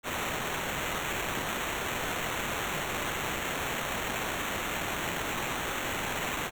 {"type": "noise with sample-and-hold", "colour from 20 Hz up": "violet", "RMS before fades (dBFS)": -33, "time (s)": [0.03, 6.51], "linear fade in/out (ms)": 50, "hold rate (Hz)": 4900, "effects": []}